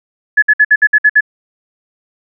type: tone bursts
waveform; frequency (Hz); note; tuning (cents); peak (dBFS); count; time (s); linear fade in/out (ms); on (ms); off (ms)
sine; 1707; G#6; +47; -4; 8; 0.37-1.208; 10; 54; 58
effects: none